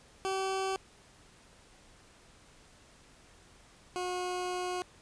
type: tone pair in turn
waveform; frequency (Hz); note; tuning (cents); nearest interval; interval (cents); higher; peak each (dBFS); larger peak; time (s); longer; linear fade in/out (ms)
20% pulse; 383.3 / 361.8; G4 / F#4; -39 / -39; minor second; 100; first; -26 / -28; first; 0.25-0.76 / 3.96-4.82; second; 0
effects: pink hiss -59 dBFS RMS until 5.01 s + resampled to 22050 Hz